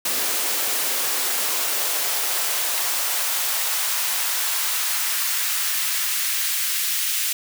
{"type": "noise with high-pass filter sweep", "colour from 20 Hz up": "white", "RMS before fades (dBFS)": -23, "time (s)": [0.05, 7.33], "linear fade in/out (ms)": 5, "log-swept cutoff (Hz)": [290, 2200], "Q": 0.95, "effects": []}